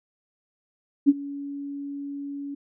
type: tone with ADSR envelope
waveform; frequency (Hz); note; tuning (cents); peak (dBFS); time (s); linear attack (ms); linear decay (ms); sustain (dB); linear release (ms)
sine; 282.4; C#4; +32; -10; 1.06-2.55; 29; 36; -21; 10
effects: none